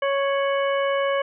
harmonic tone with a mistuned harmonic, 554.4 Hz, C#5, in tune, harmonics 1 / 2 / 3 / 4 / 5, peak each -21 / -27 / -31 / -33 / -35 dBFS, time 0.02-1.22 s, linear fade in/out 5 ms, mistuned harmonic 5, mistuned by +120 cents, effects none

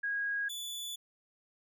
sine / sawtooth tone pair in turn, 1643 / 3464 Hz, G#6 / A7, -19 / -28 cents, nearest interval octave + minor second, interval 1291 cents, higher second, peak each -31 / -35 dBFS, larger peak first, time 0.03-0.49 / 0.49-0.96 s, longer second, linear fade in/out 10 ms, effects none

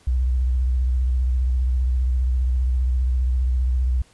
sine tone with vibrato, 63 Hz, B1, 35 cents sharp, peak -17 dBFS, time 0.07-4.02 s, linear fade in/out 5 ms, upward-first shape sine, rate 15 Hz, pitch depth 77 cents each way, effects pink hiss -55 dBFS RMS until 4.13 s + resampled to 24000 Hz

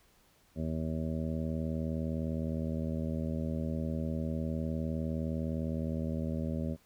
harmonic tone, 79.7 Hz, D#2, 42 cents sharp, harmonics 1 / 2 / 3 / 4 / 5 / 6 / 7 / 8, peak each -37 / -36 / -36 / -47 / -46 / -51 / -43 / -49 dBFS, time 0.55-6.77 s, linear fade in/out 50 ms, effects pink hiss -66 dBFS RMS until 6.85 s

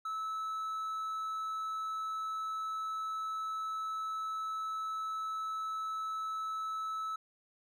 triangle tone, 1304 Hz, E6, 19 cents flat, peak -33 dBFS, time 0.05-7.16 s, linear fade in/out 5 ms, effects none

